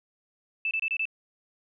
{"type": "tone bursts", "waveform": "sine", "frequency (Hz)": 2637, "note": "E7", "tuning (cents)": 0, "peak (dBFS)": -25, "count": 5, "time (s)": [0.65, 1.054], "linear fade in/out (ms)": 2, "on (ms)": 60, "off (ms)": 26, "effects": []}